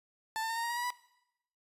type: tone with pitch steps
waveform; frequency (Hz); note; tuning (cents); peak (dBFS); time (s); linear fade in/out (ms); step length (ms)
30% pulse; 884 / 897.4 / 911 / 924.7 / 938.7 / 952.9 / 967.4 / 982; A5 / A5 / A#5 / A#5 / A#5 / A#5 / B5 / B5; +8 / +34 / -40 / -14 / +12 / +38 / -36 / -10; -30; 0.36-0.904; 0; 68
effects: noise-tail reverb RT60 0.8 s tail -18 dB re dry + resampled to 32000 Hz